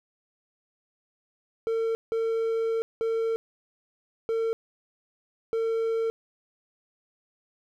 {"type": "tone bursts at uneven times", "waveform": "triangle", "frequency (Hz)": 452.5, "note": "A4", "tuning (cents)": 48, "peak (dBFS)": -22, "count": 5, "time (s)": [[1.67, 1.95], [2.12, 2.82], [3.01, 3.36], [4.29, 4.53], [5.53, 6.1]], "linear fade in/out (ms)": 0, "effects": []}